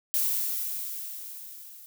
violet noise with level ramp, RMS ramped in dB -25 to -48 dBFS, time 0.14-1.86 s, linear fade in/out 0 ms, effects none

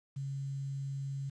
sine tone with quantisation, 137.4 Hz, C#3, 15 cents flat, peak -35 dBFS, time 0.16-1.3 s, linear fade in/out 10 ms, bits 10, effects resampled to 22050 Hz

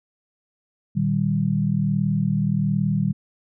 sine tone cluster, 116.5 / 154 / 195.3 Hz, A#2 / D#3 / G3, -1 / -17 / -6 cents, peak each -26 / -22 / -22 dBFS, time 0.95-3.13 s, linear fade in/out 20 ms, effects none

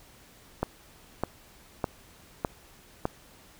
click train, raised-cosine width 1 ms, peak -12 dBFS, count 5, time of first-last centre 0.63-3.054 s, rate 1.65 Hz, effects pink hiss -55 dBFS RMS until 3.59 s

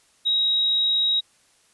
sine tone, 3811 Hz, A#7, 38 cents sharp, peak -18 dBFS, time 0.25-1.21 s, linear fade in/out 20 ms, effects white hiss -60 dBFS RMS until 1.73 s + resampled to 24000 Hz

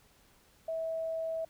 sine tone, 650 Hz, E5, 24 cents flat, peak -32 dBFS, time 0.68-1.45 s, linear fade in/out 5 ms, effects pink hiss -64 dBFS RMS until 1.49 s

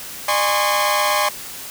sawtooth tone cluster, 602 / 821 / 1032 / 1100 Hz, D5 / G#5 / C6 / C#6, +43 / -20 / -24 / -14 cents, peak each -18 dBFS, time 0.28-1.29 s, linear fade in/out 5 ms, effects white hiss -33 dBFS RMS until 1.7 s

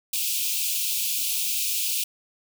white high-pass noise, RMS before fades -26 dBFS, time 0.13-2.04 s, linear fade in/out 5 ms, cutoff 2400 Hz, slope 96 dB/octave, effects none

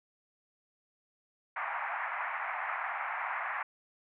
pink band-pass noise, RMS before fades -36 dBFS, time 1.56-3.63 s, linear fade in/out 5 ms, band 740 to 2200 Hz, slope 48 dB/octave, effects none

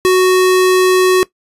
square tone, 370 Hz, F#4, in tune, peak -8 dBFS, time 0.05-1.23 s, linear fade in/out 0 ms, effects noise-tail reverb RT60 0.1 s tail -19 dB re dry + resampled to 32000 Hz

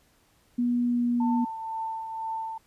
sine tone with pitch glide, 242.3 to 240.6 Hz, B3 to B3, -33 to -45 cents, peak -22 dBFS, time 0.58-1.45 s, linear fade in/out 10 ms, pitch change -12 cents, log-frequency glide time 0.85-1.04 s
sine tone with tremolo, 893 Hz, A5, 25 cents sharp, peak -28 dBFS, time 1.2-2.58 s, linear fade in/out 5 ms, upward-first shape triangle, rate 2 Hz, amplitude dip 50%
effects pink hiss -64 dBFS RMS until 2.66 s + resampled to 32000 Hz

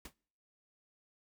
pink noise with exponential decay, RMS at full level -42 dBFS, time 0.05-0.14 s, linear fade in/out 5 ms, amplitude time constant 18 ms, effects noise-tail reverb RT60 0.6 s tail -26 dB re dry

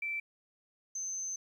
sine tone pair in turn, 2332 / 6208 Hz, D7 / G8, -13 / -18 cents, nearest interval octave + perfect fourth, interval 1695 cents, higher second, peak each -33 / -35 dBFS, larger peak first, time 0.02-0.2 / 0.95-1.36 s, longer second, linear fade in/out 5 ms, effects 11-bit

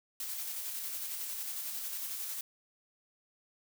blue noise with tremolo, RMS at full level -38 dBFS, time 0.2-2.41 s, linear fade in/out 2 ms, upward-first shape square, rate 11 Hz, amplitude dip 25%, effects none

